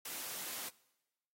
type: high-pass noise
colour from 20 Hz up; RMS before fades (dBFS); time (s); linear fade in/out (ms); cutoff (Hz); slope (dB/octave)
white; -43; 0.05-0.69; 5; 180; 12
effects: noise-tail reverb RT60 1.0 s tail -22 dB re dry + AAC 48 kbps